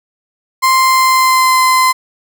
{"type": "tone with pitch glide", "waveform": "35% pulse", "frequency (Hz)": [1046.5, 1031.5], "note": ["C6", "C6"], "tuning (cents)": [0, -25], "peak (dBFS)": -6, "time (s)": [0.62, 1.93], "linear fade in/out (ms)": 20, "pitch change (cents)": -25, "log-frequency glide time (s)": [0.78, 1.63], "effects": []}